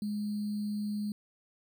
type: tone with sample-and-hold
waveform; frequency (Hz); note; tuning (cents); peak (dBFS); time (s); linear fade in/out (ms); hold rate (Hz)
sine; 208.2; G#3; +5; -31; 0.02-1.12; 2; 4410
effects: none